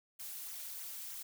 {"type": "noise with flanger", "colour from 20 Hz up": "blue", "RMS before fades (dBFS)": -45, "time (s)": [0.19, 1.23], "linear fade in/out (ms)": 10, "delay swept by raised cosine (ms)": [0.21, 3.31], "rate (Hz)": 3.2, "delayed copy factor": -0.6, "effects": []}